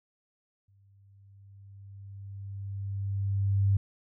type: tone with exponential growth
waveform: sine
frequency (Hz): 98.8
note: G2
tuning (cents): +14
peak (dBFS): -20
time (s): 0.68-3.77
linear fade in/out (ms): 5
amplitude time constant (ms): 670
effects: none